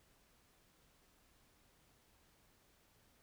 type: silence
effects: pink hiss -71 dBFS RMS until 3.22 s